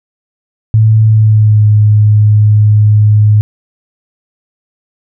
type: tone with pitch glide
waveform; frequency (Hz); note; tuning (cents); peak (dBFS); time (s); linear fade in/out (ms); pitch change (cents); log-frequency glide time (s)
sine; 109.7 to 105.78; A2 to G#2; -5 to +32; -3; 0.74-3.41; 0; -63; 1.05-1.66
effects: none